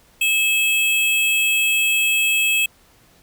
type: tone pair together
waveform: square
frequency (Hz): 2599 / 3251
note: E7 / G#7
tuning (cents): -25 / -38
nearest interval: major third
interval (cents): 387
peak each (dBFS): -17 / -24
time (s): 0.21-2.66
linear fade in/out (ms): 5
effects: pink hiss -54 dBFS RMS until 3.22 s